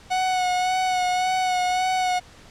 45% pulse tone with vibrato, 736 Hz, F#5, 9 cents flat, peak -20 dBFS, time 0.1-2.2 s, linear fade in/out 20 ms, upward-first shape sine, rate 1.8 Hz, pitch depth 24 cents each way, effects pink hiss -48 dBFS RMS until 2.5 s + low-pass 7000 Hz 12 dB/octave

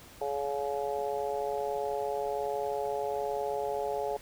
harmonic tone, 141.2 Hz, C#3, 32 cents sharp, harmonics 3 / 4 / 5 / 6, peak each -34 / -35 / -36 / -37 dBFS, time 0.21-4.17 s, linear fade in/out 5 ms, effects pink hiss -52 dBFS RMS until 4.21 s

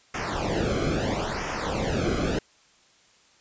brown noise with flanger, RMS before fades -27 dBFS, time 0.14-2.39 s, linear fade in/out 5 ms, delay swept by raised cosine 0.24 to 1.11 ms, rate 0.75 Hz, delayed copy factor -0.9, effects white hiss -59 dBFS RMS until 3.4 s + resampled to 16000 Hz

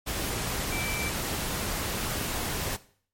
sine tone in noise, 2332 Hz, D7, 13 cents flat, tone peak -34 dBFS, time 0.71-1.1 s, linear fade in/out 20 ms, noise pink, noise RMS -31 dBFS, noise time 0.06-2.77 s, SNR -6 dB, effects noise-tail reverb RT60 0.5 s tail -17 dB re dry + MP3 64 kbps

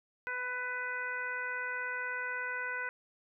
harmonic tone, 498.2 Hz, B4, 15 cents sharp, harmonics 1 / 2 / 3 / 4 / 5, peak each -46 / -43 / -36 / -41 / -46 dBFS, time 0.27-2.89 s, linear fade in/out 0 ms, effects none

